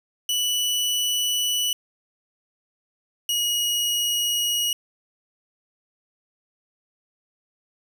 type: tone pair in turn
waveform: sawtooth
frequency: 2960 / 2896 Hz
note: F#7 / F#7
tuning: 0 / -38 cents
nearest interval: unison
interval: 38 cents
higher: first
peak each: -18 dBFS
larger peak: neither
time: 0.29-1.73 / 3.29-4.73 s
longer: neither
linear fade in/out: 2 ms
effects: none